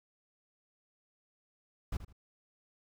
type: noise with echo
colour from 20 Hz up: brown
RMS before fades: -34 dBFS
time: 1.92-1.97 s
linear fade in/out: 5 ms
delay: 79 ms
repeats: 2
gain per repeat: -12 dB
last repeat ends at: 2.128 s
effects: none